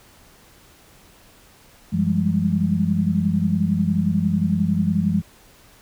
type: tone cluster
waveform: sine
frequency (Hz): 94 / 169.6 / 195.6 / 206.7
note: F#2 / E3 / G3 / G#3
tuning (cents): +28 / +50 / -4 / -8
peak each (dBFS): -27 / -21 / -23 / -22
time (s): 1.92-5.22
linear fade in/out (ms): 20
effects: pink hiss -51 dBFS RMS until 5.81 s